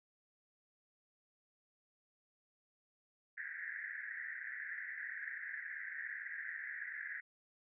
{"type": "band-pass noise", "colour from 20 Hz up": "pink", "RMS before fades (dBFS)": -45, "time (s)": [3.37, 7.21], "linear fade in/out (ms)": 10, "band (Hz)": [1600, 2000], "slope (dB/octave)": 96, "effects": []}